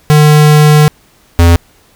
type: tone pair in turn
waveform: square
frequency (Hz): 150.7 / 85.04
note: D3 / F2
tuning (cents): +45 / -46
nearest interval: minor seventh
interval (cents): 991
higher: first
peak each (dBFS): -3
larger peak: neither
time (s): 0.1-0.88 / 1.39-1.56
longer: first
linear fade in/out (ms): 0
effects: pink hiss -47 dBFS RMS until 1.95 s